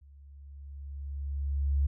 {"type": "tone with level ramp", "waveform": "sine", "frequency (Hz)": 70.1, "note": "C#2", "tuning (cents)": 20, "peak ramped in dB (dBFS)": [-52, -22], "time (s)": [0.01, 1.87], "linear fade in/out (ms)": 10, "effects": []}